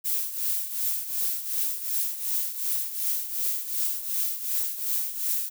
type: noise with tremolo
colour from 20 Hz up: violet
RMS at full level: -25 dBFS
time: 0.04-5.5 s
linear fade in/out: 20 ms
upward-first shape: triangle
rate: 2.7 Hz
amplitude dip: 75%
effects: none